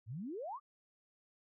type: exponential sweep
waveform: sine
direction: up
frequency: 97.8 to 1244.5 Hz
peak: -40 dBFS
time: 0.06-0.6 s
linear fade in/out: 50 ms
effects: none